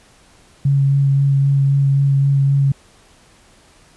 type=tone with vibrato; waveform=sine; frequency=138.59 Hz; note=C#3; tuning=in tune; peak=-11 dBFS; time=0.65-2.72 s; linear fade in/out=5 ms; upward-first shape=sine; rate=3.8 Hz; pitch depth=12 cents each way; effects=pink hiss -50 dBFS RMS until 3.96 s + resampled to 24000 Hz